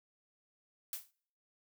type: noise with exponential decay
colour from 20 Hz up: blue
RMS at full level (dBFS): -36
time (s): 0.93-1.11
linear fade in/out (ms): 2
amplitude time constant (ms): 37
effects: noise-tail reverb RT60 0.6 s tail -26 dB re dry